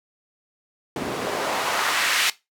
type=noise with band-pass filter sweep; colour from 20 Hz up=white; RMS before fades=-24 dBFS; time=0.96-2.3 s; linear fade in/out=2 ms; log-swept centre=270 to 2500 Hz; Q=1; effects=noise-tail reverb RT60 0.2 s tail -18 dB re dry